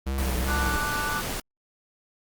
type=tone with vibrato; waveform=square; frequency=65.2 Hz; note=C2; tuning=5 cents flat; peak=-26 dBFS; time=0.06-0.77 s; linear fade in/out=10 ms; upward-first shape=sine; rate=2.5 Hz; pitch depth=70 cents each way
type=noise; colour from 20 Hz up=pink; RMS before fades=-31 dBFS; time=0.18-1.4 s; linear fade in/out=2 ms
type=chord; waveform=triangle; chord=D major; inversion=second; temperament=equal; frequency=880 / 1174.7 / 1480 Hz; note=A5 / D6 / F#6; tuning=0 / 0 / 0 cents; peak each=-33 / -30 / -28 dBFS; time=0.46-1.23 s; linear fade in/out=50 ms
effects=Opus 32 kbps